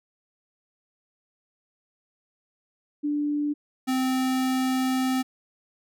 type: tone pair in turn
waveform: sine / square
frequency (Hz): 293.7 / 259.3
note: D4 / C4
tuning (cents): 0 / -15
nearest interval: major second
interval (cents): 215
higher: first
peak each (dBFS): -23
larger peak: neither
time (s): 3.03-3.54 / 3.87-5.23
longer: second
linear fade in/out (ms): 20
effects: none